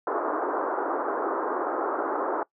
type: band-pass noise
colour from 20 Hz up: pink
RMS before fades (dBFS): -28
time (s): 0.07-2.43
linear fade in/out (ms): 2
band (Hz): 310 to 1400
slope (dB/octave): 48
effects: noise-tail reverb RT60 0.1 s tail -22 dB re dry